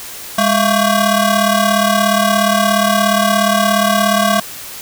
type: ring-modulated tone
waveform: 20% pulse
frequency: 447 Hz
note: A4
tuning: 27 cents sharp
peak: -3 dBFS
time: 0.38-4.4 s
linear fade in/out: 5 ms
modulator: 242 Hz
effects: white hiss -30 dBFS RMS until 4.81 s